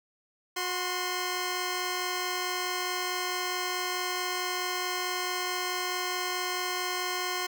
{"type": "tone pair together", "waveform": "10% pulse", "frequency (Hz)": [363.7, 1046.5], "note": ["F#4", "C6"], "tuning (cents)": [-30, 0], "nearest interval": "octave + tritone", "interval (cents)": 1830, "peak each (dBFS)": -24, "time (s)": [0.56, 7.47], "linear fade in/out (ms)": 10, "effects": []}